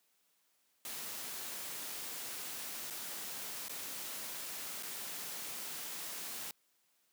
white noise with dropouts, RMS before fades -43 dBFS, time 0.85-6.51 s, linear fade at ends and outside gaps 1 ms, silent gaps 2.901-2.906 / 3.683-3.695 / 4.826-4.832 s, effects white hiss -75 dBFS RMS until 7.12 s + high-pass 150 Hz 12 dB/octave

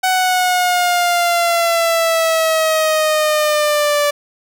sawtooth exponential sweep, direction down, 749 to 581 Hz, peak -9 dBFS, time 0.03-4.11 s, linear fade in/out 10 ms, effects none

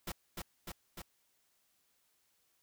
pink noise with echo, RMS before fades -40 dBFS, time 0.07-0.12 s, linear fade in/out 5 ms, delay 300 ms, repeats 3, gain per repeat -2 dB, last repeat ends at 1.02 s, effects white hiss -75 dBFS RMS until 2.62 s

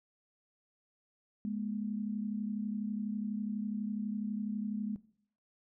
sine tone pair together, 208 / 240.1 Hz, G#3 / B3, +3 / -49 cents, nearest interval major second, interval 248 cents, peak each -34 / -40 dBFS, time 1.45-4.96 s, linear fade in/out 0 ms, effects noise-tail reverb RT60 0.6 s tail -18 dB re dry

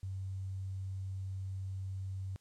sine tone with quantisation, 95.4 Hz, G2, 47 cents flat, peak -37 dBFS, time 0.03-2.36 s, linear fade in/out 0 ms, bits 11, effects white hiss -73 dBFS RMS until 2.4 s + low-pass 9000 Hz 12 dB/octave

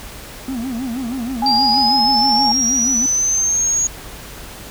triangle tone with vibrato, 246.9 Hz, B3, in tune, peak -19 dBFS, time 0.48-3.06 s, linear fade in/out 2 ms, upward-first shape sine, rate 6.3 Hz, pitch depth 160 cents each way
sine tone with pitch glide, 829 to 834.8 Hz, G#5 to G#5, -3 to +9 cents, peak -15 dBFS, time 1.42-2.52 s, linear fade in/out 5 ms, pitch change +12 cents, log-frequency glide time 1.82-2.38 s
sine linear sweep, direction up, 4699 to 6680 Hz, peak -14 dBFS, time 1.46-3.87 s, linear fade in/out 2 ms
effects added 50 Hz sine -40 dBFS peak until 4.7 s + pink hiss -35 dBFS RMS until 4.7 s

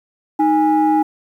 sine tone pair together, 311.1 / 823.1 Hz, D#4 / G#5, 0 / -16 cents, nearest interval octave + perfect fourth, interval 1684 cents, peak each -13 dBFS, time 0.39-1.03 s, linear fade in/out 10 ms, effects tanh soft clip ceiling -7 dBFS + 8-bit

